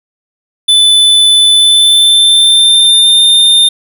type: tone with pitch glide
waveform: square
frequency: 3503 to 3618 Hz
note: A7 to A7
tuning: -8 to +48 cents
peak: -4 dBFS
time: 0.68-3.69 s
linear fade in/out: 10 ms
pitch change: +56 cents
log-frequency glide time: 1.52-3.23 s
effects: none